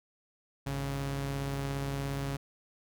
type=tone pair together; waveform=sawtooth; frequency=51.91 / 138.59 Hz; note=G#1 / C#3; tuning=0 / 0 cents; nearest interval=octave + perfect fourth; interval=1700 cents; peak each=-36 / -29 dBFS; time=0.66-2.37 s; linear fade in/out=10 ms; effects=none